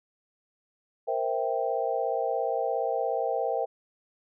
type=chord; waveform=sine; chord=C dominant seventh; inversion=third; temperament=equal; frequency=466.2 / 523.3 / 659.3 / 784 Hz; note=Bb4 / C5 / E5 / G5; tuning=0 / 0 / 0 / 0 cents; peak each=-31 dBFS; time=1.07-3.66 s; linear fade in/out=20 ms; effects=none